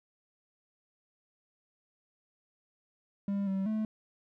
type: tone with pitch steps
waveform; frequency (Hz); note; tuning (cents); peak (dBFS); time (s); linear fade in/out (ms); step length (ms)
triangle; 199.5 / 192.8 / 216.9; G3 / G3 / A3; +31 / -28 / -25; -27; 3.28-3.85; 2; 190
effects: none